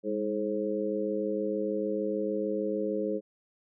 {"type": "harmonic tone with a mistuned harmonic", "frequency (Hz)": 106.6, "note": "G#2", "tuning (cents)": 46, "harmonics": [2, 3, 4, 5], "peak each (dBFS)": [-35, -34, -32, -33], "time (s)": [0.03, 3.21], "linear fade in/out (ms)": 50, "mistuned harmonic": 2, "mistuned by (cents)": -74, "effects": []}